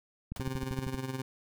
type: click train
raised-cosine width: 5 ms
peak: -24 dBFS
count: 9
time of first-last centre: 0.32-0.945 s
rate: 12.8 Hz
type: noise with exponential decay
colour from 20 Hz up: pink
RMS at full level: -39 dBFS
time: 0.36-0.43 s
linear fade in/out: 2 ms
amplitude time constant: 15 ms
type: tone with tremolo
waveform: 20% pulse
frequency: 131.4 Hz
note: C3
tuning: 8 cents sharp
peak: -27 dBFS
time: 0.4-1.22 s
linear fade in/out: 2 ms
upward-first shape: sine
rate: 19 Hz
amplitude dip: 65%
effects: none